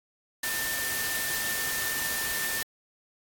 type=tone in noise; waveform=sine; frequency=1794 Hz; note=A6; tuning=33 cents sharp; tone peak=-32 dBFS; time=0.43-2.63 s; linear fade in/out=5 ms; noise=white; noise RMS=-31 dBFS; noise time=0.43-2.63 s; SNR=-4 dB; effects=AAC 64 kbps